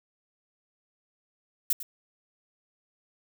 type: noise with echo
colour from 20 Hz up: violet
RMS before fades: -24 dBFS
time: 1.7-1.73 s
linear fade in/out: 2 ms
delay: 100 ms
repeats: 1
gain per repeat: -14 dB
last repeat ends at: 1.83 s
effects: none